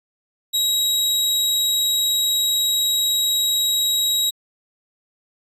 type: tone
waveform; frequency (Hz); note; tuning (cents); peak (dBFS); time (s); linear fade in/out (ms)
sawtooth; 3831; A#7; +47; -14; 0.53-4.31; 20
effects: resampled to 32000 Hz